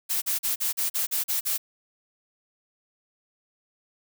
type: noise bursts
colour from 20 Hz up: blue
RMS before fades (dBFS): -26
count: 9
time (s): 0.09-1.58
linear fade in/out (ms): 20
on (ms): 130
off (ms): 40
effects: none